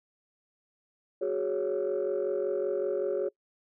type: chord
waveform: sine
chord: F# suspended second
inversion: none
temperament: equal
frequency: 370 / 415.3 / 554.4 Hz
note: F#4 / G#4 / C#5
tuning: 0 / 0 / 0 cents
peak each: -30 dBFS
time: 1.21-3.29 s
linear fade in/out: 10 ms
effects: noise-tail reverb RT60 0.1 s tail -24 dB re dry + tanh soft clip ceiling -22 dBFS